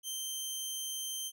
15% pulse tone, 3127 Hz, G7, 5 cents flat, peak -29 dBFS, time 0.03-1.32 s, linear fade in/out 50 ms, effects none

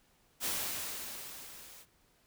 white noise with level ramp, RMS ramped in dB -33 to -54 dBFS, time 0.4-1.86 s, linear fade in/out 50 ms, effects pink hiss -69 dBFS RMS until 2.26 s

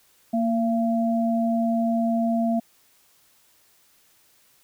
sine tone pair together, 231.3 / 680 Hz, A#3 / F5, -13 / -46 cents, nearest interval octave + perfect fifth, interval 1867 cents, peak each -21 / -25 dBFS, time 0.33-2.6 s, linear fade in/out 10 ms, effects white hiss -60 dBFS RMS until 4.63 s

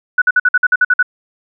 sine tone bursts, 1480 Hz, F#6, in tune, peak -7 dBFS, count 10, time 0.18-1.028 s, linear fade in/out 5 ms, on 38 ms, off 52 ms, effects none

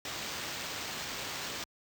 white noise with sample-and-hold, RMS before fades -39 dBFS, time 0.05-1.64 s, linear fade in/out 2 ms, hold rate 11025 Hz, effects high-pass 60 Hz 12 dB/octave

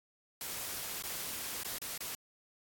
white noise with dropouts, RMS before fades -40 dBFS, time 0.41-2.15 s, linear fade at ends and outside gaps 1 ms, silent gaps 1.024-1.037 / 1.634-1.647 / 1.784-1.817 / 1.977-2.005 s, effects AAC 64 kbps

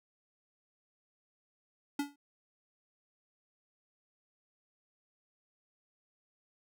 square tone with exponential decay, 285.7 Hz, D4, 48 cents flat, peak -29 dBFS, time 1.99-2.16 s, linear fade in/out 5 ms, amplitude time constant 35 ms, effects none

